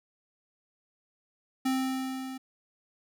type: tone with level ramp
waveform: square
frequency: 262.1 Hz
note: C4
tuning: 3 cents sharp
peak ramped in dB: -25 to -38 dBFS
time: 1.65-2.38 s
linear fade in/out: 10 ms
effects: none